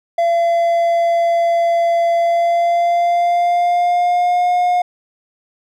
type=tone with pitch glide; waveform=triangle; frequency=680 to 715.5 Hz; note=F5 to F5; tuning=-46 to +42 cents; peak=-10 dBFS; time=0.18-4.82 s; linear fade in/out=5 ms; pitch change=+88 cents; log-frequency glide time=2.16-4.51 s; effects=none